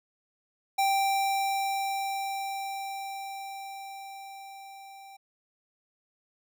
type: tone with level ramp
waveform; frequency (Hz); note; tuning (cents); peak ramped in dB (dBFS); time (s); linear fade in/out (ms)
square; 784; G5; 0; -23 to -47; 0.78-5.17; 10
effects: none